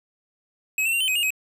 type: tone with pitch steps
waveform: square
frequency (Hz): 2556 / 2693 / 2766 / 3068 / 2523 / 2841 / 2537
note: D#7 / E7 / F7 / G7 / D#7 / F7 / D#7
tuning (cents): +46 / +36 / -17 / -38 / +23 / +29 / +33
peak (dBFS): -21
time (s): 0.78-1.305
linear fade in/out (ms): 2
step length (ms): 75
effects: none